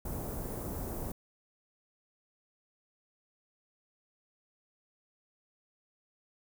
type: band-stop noise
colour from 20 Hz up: pink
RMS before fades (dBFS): -38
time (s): 0.05-1.12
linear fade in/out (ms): 5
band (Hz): 710 to 14000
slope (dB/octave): 12
effects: none